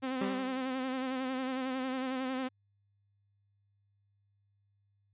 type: tone with vibrato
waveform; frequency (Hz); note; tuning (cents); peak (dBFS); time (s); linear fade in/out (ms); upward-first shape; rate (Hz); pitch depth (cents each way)
sawtooth; 260; C4; -11; -29; 0.02-2.49; 20; sine; 11; 43
type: tone with exponential decay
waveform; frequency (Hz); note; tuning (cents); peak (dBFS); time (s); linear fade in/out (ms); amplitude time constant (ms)
25% pulse; 196; G3; 0; -27; 0.21-0.77; 5; 120
effects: added 100 Hz sine -70 dBFS peak until 5.13 s + resampled to 8000 Hz